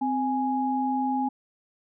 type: tone pair together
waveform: sine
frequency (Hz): 259.9 / 830.6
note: C4 / G#5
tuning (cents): -11 / 0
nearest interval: octave + minor sixth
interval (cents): 2011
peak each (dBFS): -26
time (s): 0.01-1.29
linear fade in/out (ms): 10
effects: none